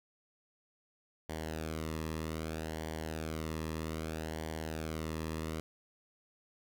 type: tone with flanger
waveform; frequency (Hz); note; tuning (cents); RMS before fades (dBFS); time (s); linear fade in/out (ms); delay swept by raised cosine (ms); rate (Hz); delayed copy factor
sawtooth; 79.3; D#2; +33; -39; 1.29-5.6; 0; 0.77 to 1.35; 0.63; -0.65
effects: none